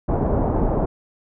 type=low-pass noise; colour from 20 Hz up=pink; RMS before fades=-20 dBFS; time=0.08-0.86 s; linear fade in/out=10 ms; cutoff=870 Hz; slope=24 dB/octave; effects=none